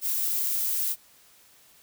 violet noise, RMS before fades -27 dBFS, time 0.01-0.96 s, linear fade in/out 50 ms, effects white hiss -57 dBFS RMS until 1.82 s

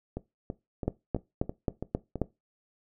two click trains, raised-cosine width 2 ms, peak -20 / -13 dBFS, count 7 / 6, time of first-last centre 0.17-2.157 / 0.88-2.217 s, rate 3.02 / 3.74 Hz, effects noise-tail reverb RT60 0.2 s tail -18 dB re dry

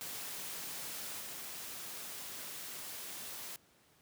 white noise with level steps, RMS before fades -43 / -45 dBFS, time 0.01-3.56 s, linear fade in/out 0 ms, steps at 1.19 s, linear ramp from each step 20 ms, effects pink hiss -67 dBFS RMS until 4.01 s + high-pass 100 Hz 12 dB/octave

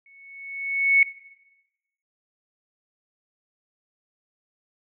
sine tone with exponential growth, 2211 Hz, C#7, 5 cents flat, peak -11 dBFS, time 0.06-1.03 s, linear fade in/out 2 ms, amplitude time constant 210 ms, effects noise-tail reverb RT60 1.0 s tail -19 dB re dry

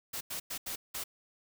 white noise bursts at uneven times, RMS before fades -38 dBFS, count 5, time 0.13-0.21 / 0.3-0.4 / 0.5-0.58 / 0.66-0.76 / 0.94-1.04 s, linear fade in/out 10 ms, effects none

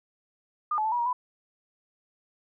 sine tone with pitch steps, 1214 / 860 / 879 / 967 / 946 / 996 Hz, D#6 / A5 / A5 / B5 / A#5 / B5, -43 / -40 / -2 / -37 / +25 / +14 cents, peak -24 dBFS, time 0.71-1.13 s, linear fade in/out 5 ms, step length 70 ms, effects none

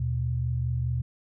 sine tone pair together, 77.06 / 121.9 Hz, D#2 / B2, -16 / -22 cents, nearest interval minor sixth, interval 794 cents, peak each -30 / -26 dBFS, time 0-1.02 s, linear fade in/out 5 ms, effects none

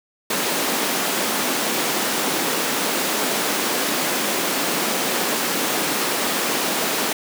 pink high-pass noise, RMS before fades -22 dBFS, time 0.3-7.13 s, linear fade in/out 5 ms, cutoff 220 Hz, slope 24 dB/octave, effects none

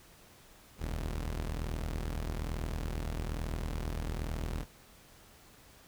sawtooth tone pair together, 41.15 / 73.42 Hz, E1 / D2, -2 / 0 cents, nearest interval minor seventh, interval 1002 cents, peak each -31 / -36 dBFS, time 0.78-4.66 s, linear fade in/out 50 ms, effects pink hiss -58 dBFS RMS until 5.87 s

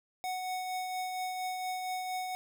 square tone with tremolo, 740 Hz, F#5, in tune, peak -33 dBFS, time 0.24-2.35 s, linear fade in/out 0 ms, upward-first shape triangle, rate 4.3 Hz, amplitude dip 35%, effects none

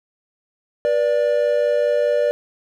triangle tone pair together, 482.4 / 587.3 Hz, B4 / D5, -41 / 0 cents, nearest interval minor third, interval 341 cents, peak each -18 / -15 dBFS, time 0.85-2.31 s, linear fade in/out 0 ms, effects none

